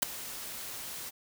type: noise with ADSR envelope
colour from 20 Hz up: white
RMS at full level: -22 dBFS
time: 0.02-1.11 s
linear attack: 10 ms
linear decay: 5 ms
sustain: -19 dB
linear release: 28 ms
effects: none